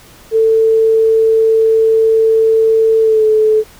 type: tone with pitch glide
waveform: sine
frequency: 445.4 to 433.2 Hz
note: A4 to A4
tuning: +21 to -27 cents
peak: -7 dBFS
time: 0.31-3.64 s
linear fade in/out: 50 ms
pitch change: -48 cents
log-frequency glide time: 3.01-3.24 s
effects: pink hiss -41 dBFS RMS until 3.79 s